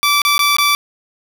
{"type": "tone with dropouts", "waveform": "15% pulse", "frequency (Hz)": 1161, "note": "D6", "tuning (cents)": -20, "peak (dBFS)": -5, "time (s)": [0.03, 0.75], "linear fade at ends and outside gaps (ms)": 0, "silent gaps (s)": [[0.218, 0.25], [0.38, 0.392], [0.567, 0.584]], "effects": []}